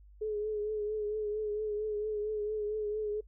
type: tone with vibrato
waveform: sine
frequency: 424 Hz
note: G#4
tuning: 36 cents sharp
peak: -31 dBFS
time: 0.21-3.21 s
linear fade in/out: 10 ms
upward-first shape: triangle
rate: 4.4 Hz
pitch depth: 45 cents each way
effects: noise-tail reverb RT60 0.1 s tail -26 dB re dry + added 50 Hz sine -53 dBFS peak until 3.27 s